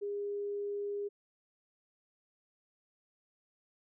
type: tone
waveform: sine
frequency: 407 Hz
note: G#4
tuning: 35 cents flat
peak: -34 dBFS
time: 0.01-1.09 s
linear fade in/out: 20 ms
effects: none